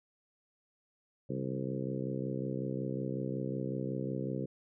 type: harmonic tone with a mistuned harmonic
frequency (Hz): 65.41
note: C2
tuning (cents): 0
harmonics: 2 / 3 / 4 / 5 / 6 / 7 / 8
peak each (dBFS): -38 / -40 / -41 / -42 / -43 / -43 / -44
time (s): 1.29-4.46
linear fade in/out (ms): 10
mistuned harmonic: 2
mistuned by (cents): +72
effects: none